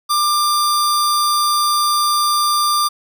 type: tone pair together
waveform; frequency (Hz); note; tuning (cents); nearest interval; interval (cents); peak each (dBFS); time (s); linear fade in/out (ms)
sawtooth; 1190 / 2380; D6 / D7; +22 / +22; octave; 1200; -10 / -16; 0.09-2.89; 20
effects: none